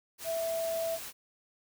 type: tone in noise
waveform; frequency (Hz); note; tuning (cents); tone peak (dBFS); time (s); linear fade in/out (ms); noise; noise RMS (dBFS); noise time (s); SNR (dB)
sine; 659.3; E5; 0; -30; 0.24-0.99; 50; white; -42; 0.18-1.13; +9
effects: none